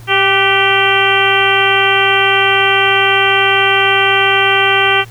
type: harmonic tone with a mistuned harmonic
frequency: 392 Hz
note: G4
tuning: in tune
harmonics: 1 / 2 / 3 / 4 / 5 / 6 / 7 / 8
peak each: -17 / -17 / -17 / -17 / -17 / -17 / -17 / -17 dBFS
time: 0.07-5.05 s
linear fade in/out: 50 ms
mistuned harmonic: 4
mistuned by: -43 cents
effects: added 116 Hz sine -32 dBFS peak until 5.1 s + pink hiss -42 dBFS RMS until 5.1 s